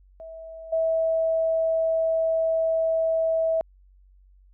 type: tone with level steps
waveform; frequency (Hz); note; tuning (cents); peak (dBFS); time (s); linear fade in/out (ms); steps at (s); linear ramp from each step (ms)
sine; 650; E5; -24; -37 / -20; 0.2-3.61; 0; 0.72; 10
effects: added 47 Hz sine -52 dBFS peak until 4.53 s